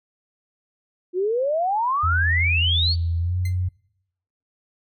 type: exponential sweep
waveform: sine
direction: up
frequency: 348 to 4581 Hz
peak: -19 dBFS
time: 1.13-2.96 s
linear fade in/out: 50 ms
type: tone with pitch glide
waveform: sine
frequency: 84.3 to 90.87 Hz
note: E2 to F#2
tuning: +39 to -31 cents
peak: -20 dBFS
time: 2.03-3.69 s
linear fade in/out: 10 ms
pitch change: +130 cents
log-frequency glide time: 3.19-3.37 s
type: tone with exponential decay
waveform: sawtooth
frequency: 2073 Hz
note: C7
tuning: 17 cents flat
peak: -29 dBFS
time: 3.45-3.57 s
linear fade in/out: 5 ms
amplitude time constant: 24 ms
effects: noise-tail reverb RT60 0.8 s tail -25 dB re dry